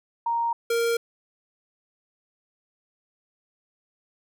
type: tone pair in turn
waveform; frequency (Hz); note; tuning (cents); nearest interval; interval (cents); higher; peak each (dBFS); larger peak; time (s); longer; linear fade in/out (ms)
sine / square; 932.3 / 465.3; A#5 / A#4; 0 / -3; octave; 1203; first; -22 / -22; neither; 0.26-0.53 / 0.7-0.97; neither; 5
effects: none